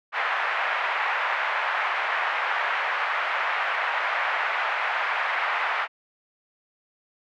white band-pass noise, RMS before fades -26 dBFS, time 0.12-5.88 s, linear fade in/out 50 ms, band 700 to 2100 Hz, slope 24 dB/octave, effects none

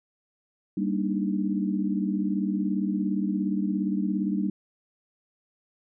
sine chord, Eb major seventh, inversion first, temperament equal, 196 / 233.1 / 293.7 / 311.1 Hz, G3 / Bb3 / D4 / Eb4, 0 / 0 / 0 / 0 cents, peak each -26 / -32 / -31 / -32 dBFS, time 0.77-4.5 s, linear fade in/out 5 ms, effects none

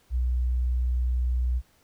sine tone, 61.74 Hz, B1, in tune, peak -22 dBFS, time 0.1-1.62 s, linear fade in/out 50 ms, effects pink hiss -63 dBFS RMS until 1.83 s

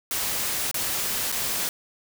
white noise with dropouts, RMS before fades -27 dBFS, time 0.11-1.69 s, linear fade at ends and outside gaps 1 ms, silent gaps 0.713-0.743 / 1.318-1.324 s, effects none

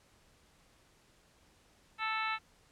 harmonic tone, 440 Hz, A4, in tune, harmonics 2 / 3 / 4 / 5 / 6 / 7 / 8 / 9, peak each -39 / -36 / -41 / -40 / -40 / -50 / -51 / -45 dBFS, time 1.98-2.39 s, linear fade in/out 50 ms, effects pink hiss -66 dBFS RMS until 2.71 s + low-pass 10000 Hz 12 dB/octave

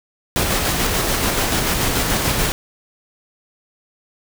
pink noise with tremolo, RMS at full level -18 dBFS, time 0.36-2.52 s, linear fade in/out 0 ms, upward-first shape square, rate 6.9 Hz, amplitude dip 25%, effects none

